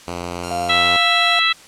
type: tone with pitch glide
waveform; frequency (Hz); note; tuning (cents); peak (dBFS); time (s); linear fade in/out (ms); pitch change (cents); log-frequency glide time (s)
5% pulse; 87.31 to 88.22; F2 to F2; 0 to +18; -14; 0.07-0.97; 10; +18; 0.31-0.83
type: tone with vibrato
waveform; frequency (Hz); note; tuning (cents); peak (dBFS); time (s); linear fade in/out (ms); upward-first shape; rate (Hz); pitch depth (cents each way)
5% pulse; 1386; F6; -14; -20; 0.43-1.4; 10; sine; 4.4; 9
type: tone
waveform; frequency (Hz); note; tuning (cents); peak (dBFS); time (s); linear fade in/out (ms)
sine; 698.5; F5; 0; -21; 0.51-1.39; 0
type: harmonic tone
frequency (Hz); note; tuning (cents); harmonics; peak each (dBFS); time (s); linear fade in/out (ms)
659.3; E5; 0; 2 / 3 / 4 / 5 / 6; -20 / -20 / -20 / -20 / -20; 0.69-1.53; 10
effects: white hiss -43 dBFS RMS until 1.67 s + low-pass 8000 Hz 12 dB/octave